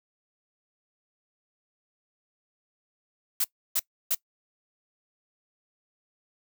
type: noise bursts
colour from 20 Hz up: blue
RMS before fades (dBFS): -25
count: 3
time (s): 3.4-4.149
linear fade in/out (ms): 5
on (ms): 43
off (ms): 310
effects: noise-tail reverb RT60 0.1 s tail -22 dB re dry